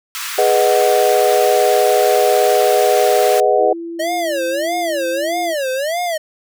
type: high-pass noise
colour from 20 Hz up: pink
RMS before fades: -25 dBFS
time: 0.15-3.4 s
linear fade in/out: 0 ms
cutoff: 1100 Hz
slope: 48 dB/octave
type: chord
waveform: sine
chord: G# minor seventh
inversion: none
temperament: equal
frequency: 415.3 / 493.9 / 622.3 / 740 Hz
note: G#4 / B4 / D#5 / F#5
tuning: 0 / 0 / 0 / 0 cents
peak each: -16 dBFS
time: 0.38-3.73 s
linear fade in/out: 5 ms
type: tone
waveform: sine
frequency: 336.1 Hz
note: E4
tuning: 34 cents sharp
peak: -24 dBFS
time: 3.57-5.55 s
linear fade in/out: 50 ms
type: tone with vibrato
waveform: square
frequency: 607 Hz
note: D#5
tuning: 43 cents flat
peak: -18 dBFS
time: 3.99-6.18 s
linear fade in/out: 10 ms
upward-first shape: sine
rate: 1.6 Hz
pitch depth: 280 cents each way
effects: none